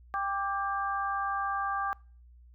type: tone cluster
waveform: sine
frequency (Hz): 792 / 1174 / 1596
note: G5 / D6 / G6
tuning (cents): +18 / -1 / +31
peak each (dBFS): -33 / -31 / -37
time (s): 0.14-1.93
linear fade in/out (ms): 0
effects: noise-tail reverb RT60 0.4 s tail -25 dB re dry + added 60 Hz sine -52 dBFS peak until 2.54 s